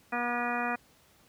harmonic tone with a mistuned harmonic, 241 Hz, B3, 42 cents flat, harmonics 1 / 2 / 3 / 4 / 5 / 6 / 7 / 8 / 10, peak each -36 / -40 / -34 / -39 / -37 / -37 / -40 / -39 / -38 dBFS, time 0.12-0.76 s, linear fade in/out 10 ms, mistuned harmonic 10, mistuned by +28 cents, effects pink hiss -62 dBFS RMS until 1.28 s + high-pass 60 Hz 12 dB/octave

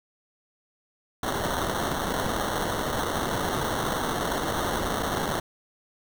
white noise with sample-and-hold, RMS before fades -28 dBFS, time 1.23-5.4 s, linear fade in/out 2 ms, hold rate 2450 Hz, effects none

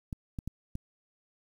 clicks, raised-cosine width 5 ms, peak -23 dBFS, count 4, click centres 0.128 / 0.388 / 0.476 / 0.754 s, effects 9-bit

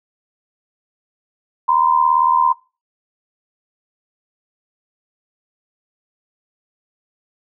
sine tone pair together, 950 / 1027.8 Hz, A#5 / C6, +33 / -31 cents, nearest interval minor second, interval 136 cents, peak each -14 dBFS, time 1.68-2.53 s, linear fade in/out 10 ms, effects noise-tail reverb RT60 0.3 s tail -21 dB re dry

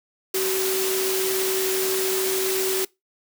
sine tone in noise, 379.8 Hz, F#4, 45 cents sharp, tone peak -23 dBFS, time 0.34-2.85 s, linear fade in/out 5 ms, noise white, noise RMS -26 dBFS, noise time 0.34-2.85 s, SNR 0 dB, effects noise-tail reverb RT60 0.2 s tail -23 dB re dry + high-pass 200 Hz 12 dB/octave

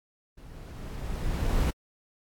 brown noise with level ramp, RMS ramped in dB -46 to -23 dBFS, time 0.37-1.71 s, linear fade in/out 10 ms, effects AAC 64 kbps

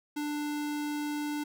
square tone, 295.6 Hz, D4, 11 cents sharp, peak -32 dBFS, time 0.16-1.44 s, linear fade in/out 10 ms, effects none

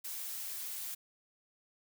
blue noise, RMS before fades -41 dBFS, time 0.04-0.95 s, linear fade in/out 10 ms, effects none

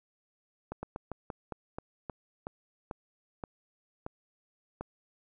slowing click train, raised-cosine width 1 ms, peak -23 dBFS, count 13, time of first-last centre 0.72-4.81 s, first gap 110 ms, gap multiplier 1.19, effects none

